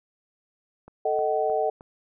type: click train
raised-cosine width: 1 ms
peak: -31 dBFS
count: 4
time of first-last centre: 0.88-1.809 s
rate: 3.23 Hz
type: chord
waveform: sine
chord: D# diminished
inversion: second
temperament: equal with one note detuned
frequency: 440 / 622.3 / 756.4 Hz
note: A4 / D#5 / F#5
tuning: 0 / 0 / +38 cents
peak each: -26 / -26 / -26 dBFS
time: 1.05-1.7 s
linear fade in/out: 5 ms
effects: none